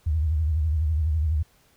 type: tone with vibrato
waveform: sine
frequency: 77.78 Hz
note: D#2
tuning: in tune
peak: -20 dBFS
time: 0.06-1.43 s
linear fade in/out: 10 ms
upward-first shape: sine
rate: 12 Hz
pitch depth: 120 cents each way
effects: pink hiss -61 dBFS RMS until 1.76 s